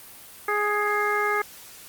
harmonic tone with a mistuned harmonic, 415.3 Hz, G#4, in tune, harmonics 1 / 2 / 3 / 4 / 5, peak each -27 / -30 / -26 / -28 / -29 dBFS, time 0.48-1.42 s, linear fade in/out 5 ms, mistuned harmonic 5, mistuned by +27 cents, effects white hiss -45 dBFS RMS until 1.88 s + Opus 32 kbps

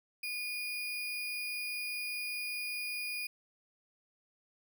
sine tone with sample-and-hold, 2445 Hz, D#7, 31 cents flat, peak -35 dBFS, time 0.23-3.27 s, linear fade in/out 5 ms, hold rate 7350 Hz, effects none

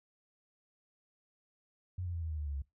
sine tone with pitch steps, 91 / 87.44 / 84.03 / 80.74 / 77.59 / 74.56 / 71.65 / 68.85 Hz, F#2 / F2 / E2 / E2 / D#2 / D2 / D2 / C#2, -28 / +3 / +34 / -35 / -4 / +27 / -42 / -11 cents, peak -35 dBFS, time 1.98-2.62 s, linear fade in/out 5 ms, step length 80 ms, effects noise-tail reverb RT60 0.2 s tail -22 dB re dry

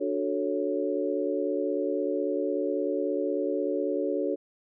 sine chord, D major seventh, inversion none, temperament equal, 293.7 / 370 / 440 / 554.4 Hz, D4 / F#4 / A4 / C#5, 0 / 0 / 0 / 0 cents, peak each -31 dBFS, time 0-4.36 s, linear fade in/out 20 ms, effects none

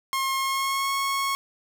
sawtooth tone with pitch glide, 1073 to 1097.4 Hz, C6 to C#6, +43 to -18 cents, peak -20 dBFS, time 0.13-1.35 s, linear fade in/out 0 ms, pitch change +39 cents, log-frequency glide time 0.36-0.92 s, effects none

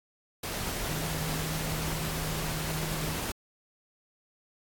sine tone in noise, 157.1 Hz, D#3, 17 cents sharp, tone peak -34 dBFS, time 0.88-3.18 s, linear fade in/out 5 ms, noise pink, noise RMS -34 dBFS, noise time 0.43-3.32 s, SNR -3 dB, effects AAC 64 kbps

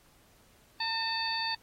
harmonic tone with a mistuned harmonic, 904 Hz, A5, 47 cents sharp, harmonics 1 / 2 / 3 / 4 / 5, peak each -35 / -37 / -39 / -40 / -33 dBFS, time 0.8-1.55 s, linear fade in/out 5 ms, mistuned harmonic 3, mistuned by -62 cents, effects pink hiss -63 dBFS RMS until 1.62 s + AAC 48 kbps

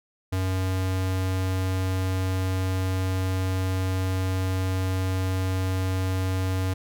square tone, 93.7 Hz, F#2, 22 cents sharp, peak -24 dBFS, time 0.32-6.74 s, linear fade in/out 10 ms, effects none

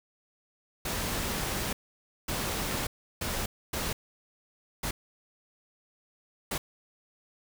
pink noise bursts at uneven times, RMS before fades -32 dBFS, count 6, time 0.85-1.73 / 2.28-2.87 / 3.21-3.46 / 3.73-3.93 / 4.83-4.91 / 6.51-6.58 s, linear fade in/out 5 ms, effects none

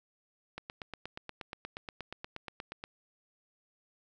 click train, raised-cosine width 0.3 ms, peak -24 dBFS, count 20, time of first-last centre 0.58-2.839 s, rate 8.41 Hz, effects none

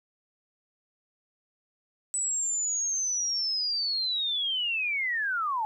sine linear sweep, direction down, 7970 to 838 Hz, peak -26 dBFS, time 2.14-5.65 s, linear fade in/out 0 ms, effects 11-bit

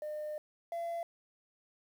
sine tone pair in turn, 605 / 679.1 Hz, D#5 / F5, -49 / -49 cents, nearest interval major second, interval 200 cents, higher second, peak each -35 / -32 dBFS, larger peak second, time 0.02-0.38 / 0.72-1.03 s, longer first, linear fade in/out 2 ms, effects tanh soft clip ceiling -34 dBFS + 10-bit

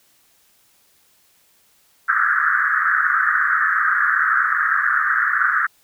white band-pass noise, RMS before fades -18 dBFS, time 2.08-5.67 s, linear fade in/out 10 ms, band 1200 to 1800 Hz, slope 96 dB/octave, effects white hiss -58 dBFS RMS until 5.83 s

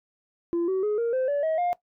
sine tone with pitch steps, 341.4 / 378.8 / 420.3 / 466.4 / 517.5 / 574.2 / 637.1 / 706.9 Hz, F4 / F#4 / G#4 / A#4 / C5 / D5 / D#5 / F5, -39 / +41 / +21 / +1 / -19 / -39 / +41 / +21 cents, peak -20 dBFS, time 0.53-1.73 s, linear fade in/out 0 ms, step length 150 ms, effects noise-tail reverb RT60 0.1 s tail -19 dB re dry + tanh soft clip ceiling -21 dBFS

